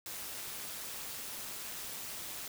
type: noise with amplitude modulation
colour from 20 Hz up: white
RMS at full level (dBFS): -40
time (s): 0.06-2.48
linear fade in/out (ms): 2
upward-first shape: sine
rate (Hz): 207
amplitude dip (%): 60
effects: none